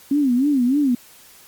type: tone with vibrato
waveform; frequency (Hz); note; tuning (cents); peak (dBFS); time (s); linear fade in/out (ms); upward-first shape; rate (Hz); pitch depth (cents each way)
sine; 266.9; C4; +35; -14; 0.11-0.95; 5; sine; 3.3; 180
effects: white hiss -47 dBFS RMS until 1.47 s + MP3 96 kbps